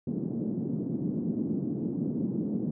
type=band-pass noise; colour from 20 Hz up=white; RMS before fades=-31 dBFS; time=0.07-2.71 s; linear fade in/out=5 ms; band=160 to 280 Hz; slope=24 dB/octave; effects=none